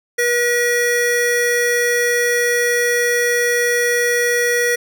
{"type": "tone pair together", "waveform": "square", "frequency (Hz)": [483.1, 1917.9], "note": ["B4", "A#6"], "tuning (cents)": [-38, 49], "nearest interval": "2 octaves", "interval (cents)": 2387, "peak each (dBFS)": -18, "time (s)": [0.18, 4.76], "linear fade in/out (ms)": 10, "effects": []}